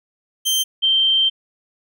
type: tone pair in turn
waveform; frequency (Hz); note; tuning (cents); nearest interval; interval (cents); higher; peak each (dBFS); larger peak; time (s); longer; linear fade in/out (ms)
sawtooth / sine; 3136 / 3136; G7 / G7; 0 / 0; unison; 0; neither; -13; neither; 0.45-0.64 / 0.82-1.3; second; 20
effects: none